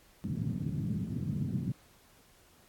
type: band-pass noise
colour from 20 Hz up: pink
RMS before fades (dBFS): -34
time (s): 0.24-1.72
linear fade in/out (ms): 0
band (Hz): 110 to 220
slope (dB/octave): 24
effects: pink hiss -62 dBFS RMS until 2.68 s + AAC 64 kbps